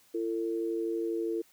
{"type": "tone pair together", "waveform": "sine", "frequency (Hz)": [338.3, 450.5], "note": ["E4", "A4"], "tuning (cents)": [45, 41], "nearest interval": "perfect fourth", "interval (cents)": 496, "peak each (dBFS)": [-31, -33], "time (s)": [0.14, 1.42], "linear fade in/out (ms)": 10, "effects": ["white hiss -63 dBFS RMS until 1.52 s"]}